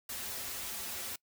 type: noise with comb filter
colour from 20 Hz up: white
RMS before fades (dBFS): -40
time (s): 0.09-1.16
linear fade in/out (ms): 5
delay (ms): 6.5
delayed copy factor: -1
effects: noise-tail reverb RT60 0.1 s tail -24 dB re dry